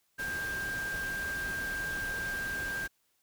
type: tone in noise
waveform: sine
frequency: 1589 Hz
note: G6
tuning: 23 cents sharp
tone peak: -33 dBFS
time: 0.18-2.88 s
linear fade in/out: 20 ms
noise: pink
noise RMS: -42 dBFS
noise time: 0.18-2.88 s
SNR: +6 dB
effects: white hiss -74 dBFS RMS until 3.22 s